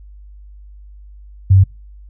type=tone; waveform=sine; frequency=95.7 Hz; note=G2; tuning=41 cents flat; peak=-5 dBFS; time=1.5-1.64 s; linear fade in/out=10 ms; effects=noise-tail reverb RT60 0.3 s tail -26 dB re dry + added 50 Hz sine -36 dBFS peak until 2.09 s